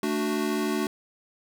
square chord, D major, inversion second, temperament equal, 220 / 293.7 / 370 Hz, A3 / D4 / F#4, 0 / 0 / 0 cents, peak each -30 dBFS, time 0.03-0.87 s, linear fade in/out 2 ms, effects none

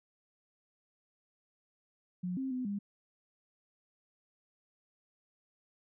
sine tone with pitch steps, 180 / 265.3 / 253.6 / 202 Hz, F#3 / C4 / B3 / G#3, -47 / +24 / +46 / -48 cents, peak -33 dBFS, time 2.23-2.79 s, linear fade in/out 10 ms, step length 140 ms, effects none

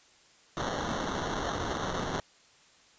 white noise with sample-and-hold, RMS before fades -33 dBFS, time 0.57-2.2 s, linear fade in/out 0 ms, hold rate 2450 Hz, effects white hiss -60 dBFS RMS until 2.98 s + resampled to 16000 Hz

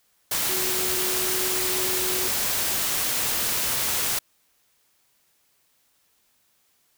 sine tone in noise, 370 Hz, F#4, in tune, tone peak -31 dBFS, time 0.49-2.28 s, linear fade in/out 5 ms, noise white, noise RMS -25 dBFS, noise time 0.31-4.19 s, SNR -9 dB, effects white hiss -66 dBFS RMS until 6.97 s

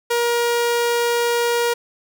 sawtooth tone, 474.2 Hz, A#4, 30 cents sharp, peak -13 dBFS, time 0.1-1.74 s, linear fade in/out 10 ms, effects none

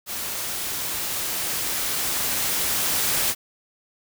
white noise with level ramp, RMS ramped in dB -30 to -22 dBFS, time 0.06-3.35 s, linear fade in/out 50 ms, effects none

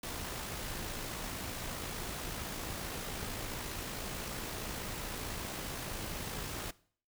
pink noise with amplitude modulation, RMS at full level -39 dBFS, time 0.03-6.71 s, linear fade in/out 5 ms, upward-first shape sine, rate 55.4 Hz, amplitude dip 30%, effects noise-tail reverb RT60 0.5 s tail -20 dB re dry

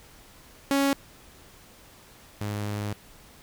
sawtooth tone pair in turn, 277.2 / 103.83 Hz, C#4 / G#2, 0 / 0 cents, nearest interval octave + perfect fourth, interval 1700 cents, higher first, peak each -17 / -25 dBFS, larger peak first, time 0.71-0.93 / 2.41-2.93 s, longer second, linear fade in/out 0 ms, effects pink hiss -52 dBFS RMS until 3.42 s

